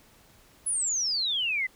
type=exponential sweep; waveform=sine; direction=down; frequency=10410 to 1975.5 Hz; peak=-25 dBFS; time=0.66-1.67 s; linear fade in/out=10 ms; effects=pink hiss -58 dBFS RMS until 1.75 s